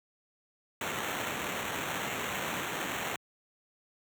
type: noise with sample-and-hold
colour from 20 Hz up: violet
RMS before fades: -35 dBFS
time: 0.81-3.16 s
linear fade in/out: 2 ms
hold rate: 4900 Hz
effects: high-pass 100 Hz 12 dB/octave